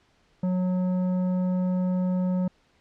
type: tone with tanh clipping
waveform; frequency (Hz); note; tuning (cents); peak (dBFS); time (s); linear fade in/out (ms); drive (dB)
triangle; 182.8; F#3; -21; -24; 0.43-2.48; 5; 14
effects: pink hiss -64 dBFS RMS until 2.8 s + low-pass 5000 Hz 12 dB/octave